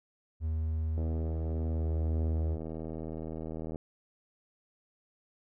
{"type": "tone", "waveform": "triangle", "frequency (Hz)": 79.3, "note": "D#2", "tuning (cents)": 33, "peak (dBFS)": -27, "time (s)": [0.4, 2.58], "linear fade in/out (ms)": 50}
{"type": "click train", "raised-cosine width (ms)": 2, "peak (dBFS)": -26, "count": 223, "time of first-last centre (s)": [0.98, 3.758], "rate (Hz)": 79.9}
{"effects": []}